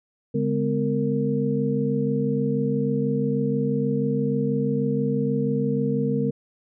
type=tone cluster; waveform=sine; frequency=142.7 / 206.8 / 253 / 461.6 Hz; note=D3 / G#3 / B3 / A#4; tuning=-49 / -7 / +42 / -17 cents; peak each=-26 dBFS; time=0.34-6.31 s; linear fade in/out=10 ms; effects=none